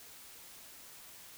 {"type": "silence", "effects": ["white hiss -53 dBFS RMS until 1.37 s"]}